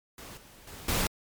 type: noise with level steps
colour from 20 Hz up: pink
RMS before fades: -45 / -53 / -45 / -28 dBFS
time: 0.18-1.07 s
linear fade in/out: 2 ms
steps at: 0.37 / 0.67 / 0.88 s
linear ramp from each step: 5 ms
effects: MP3 96 kbps